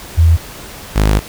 sine / sawtooth tone pair in turn, 82.41 / 52.07 Hz, E2 / G#1, 0 / +5 cents, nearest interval minor sixth, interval 795 cents, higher first, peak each -5 dBFS, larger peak neither, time 0.17-0.37 / 0.95-1.2 s, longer second, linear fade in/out 20 ms, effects pink hiss -32 dBFS RMS until 1.28 s

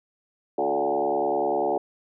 sine tone with frequency modulation, 576 Hz, D5, 34 cents flat, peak -21 dBFS, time 0.58-1.78 s, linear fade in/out 5 ms, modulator 70.1 Hz, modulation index 3.6, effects none

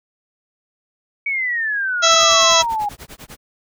sine exponential sweep, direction down, 2272 to 810 Hz, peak -18 dBFS, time 1.26-2.89 s, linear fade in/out 5 ms
harmonic tone, 659.3 Hz, E5, in tune, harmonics 1 / 2 / 3 / 4 / 5 / 6 / 7 / 8 / 9 / 10, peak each -18 / -19 / -24 / -23 / -18 / -19 / -29 / -21 / -23 / -19 dBFS, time 2.02-2.63 s, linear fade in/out 20 ms
pink noise with tremolo, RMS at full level -35 dBFS, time 2.1-3.37 s, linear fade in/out 20 ms, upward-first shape sine, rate 10 Hz, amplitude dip 100%
effects none

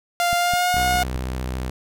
sawtooth tone with pitch glide, 698 to 720.5 Hz, F5 to F#5, -1 to -46 cents, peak -14 dBFS, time 0.2-1.03 s, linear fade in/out 0 ms, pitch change +55 cents, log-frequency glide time 0.36-0.71 s
click train, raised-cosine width 5 ms, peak -19 dBFS, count 5, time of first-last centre 0.33-1.156 s, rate 4.84 Hz
sawtooth tone with vibrato, 63.6 Hz, C2, 48 cents flat, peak -21 dBFS, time 0.76-1.7 s, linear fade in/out 5 ms, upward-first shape sine, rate 14 Hz, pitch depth 43 cents each way
effects none

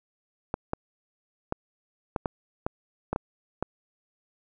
clicks, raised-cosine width 1 ms, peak -13 dBFS, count 9, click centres 0.541 / 0.734 / 1.524 / 2.162 / 2.258 / 2.665 / 3.13 / 3.161 / 3.626 s, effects none

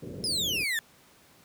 pink low-pass noise, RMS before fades -37 dBFS, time 0.02-0.64 s, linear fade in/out 10 ms, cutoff 550 Hz, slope 48 dB/octave
35% pulse exponential sweep, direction down, 5230 to 1725 Hz, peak -25 dBFS, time 0.24-0.79 s, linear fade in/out 0 ms
effects pink hiss -58 dBFS RMS until 1.44 s + high-pass 100 Hz 12 dB/octave

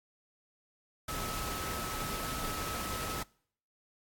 sine tone in noise, 1294 Hz, E6, 32 cents flat, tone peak -40 dBFS, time 1.08-3.23 s, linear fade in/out 5 ms, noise pink, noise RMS -38 dBFS, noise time 1.08-3.23 s, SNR -5 dB, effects noise-tail reverb RT60 0.6 s tail -24 dB re dry + AAC 64 kbps

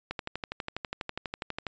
click train, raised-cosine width 0.3 ms, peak -17 dBFS, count 20, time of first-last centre 0.11-1.667 s, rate 12.2 Hz, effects resampled to 16000 Hz

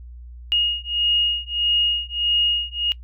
sine beating tone pair, 2863 / 2864.6 Hz, F7 / F7, +42 / +43 cents, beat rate 1.6 Hz, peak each -21 dBFS, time 0.52-2.92 s, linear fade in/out 0 ms, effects noise-tail reverb RT60 0.1 s tail -20 dB re dry + added 60 Hz sine -36 dBFS peak until 3.03 s

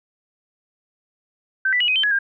sine tone with pitch steps, 1548 / 1977 / 2917 / 2515 / 3103 / 1679 / 1603 Hz, G6 / B6 / F#7 / D#7 / G7 / G#6 / G6, -22 / +1 / -25 / +18 / -18 / +18 / +38 cents, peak -16 dBFS, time 1.65-2.189 s, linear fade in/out 5 ms, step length 77 ms, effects none

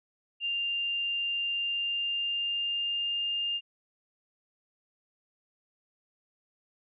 sine tone with pitch glide, 2794 to 2810 Hz, F7 to F7, 0 to +10 cents, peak -28 dBFS, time 0.4-3.61 s, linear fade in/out 50 ms, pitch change +10 cents, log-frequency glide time 1.51-3.23 s, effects none

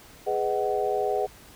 sine chord, G# minor seventh, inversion none, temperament just, 415.3 / 498.4 / 623 / 747.5 Hz, G#4 / B4 / D#5 / F#5, 0 / +16 / +2 / +17 cents, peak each -27 / -30 / -31 / -28 dBFS, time 0.26-1.27 s, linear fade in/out 20 ms, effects pink hiss -50 dBFS RMS until 1.55 s

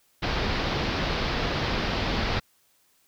pink low-pass noise, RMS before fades -27 dBFS, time 0.22-2.4 s, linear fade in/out 10 ms, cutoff 5000 Hz, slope 48 dB/octave, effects white hiss -65 dBFS RMS until 3.07 s

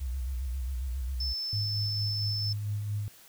sine tone with vibrato, 64 Hz, C2, 38 cents flat, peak -30 dBFS, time 0-1.34 s, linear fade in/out 20 ms, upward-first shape square, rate 7.4 Hz, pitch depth 90 cents each way
sine tone, 5274 Hz, E8, in tune, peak -31 dBFS, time 1.2-2.53 s, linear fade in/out 5 ms
sine tone with tremolo, 103.83 Hz, G#2, in tune, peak -28 dBFS, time 1.53-3.08 s, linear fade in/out 0 ms, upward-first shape sine, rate 4.4 Hz, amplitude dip 35%
effects white hiss -55 dBFS RMS until 3.28 s

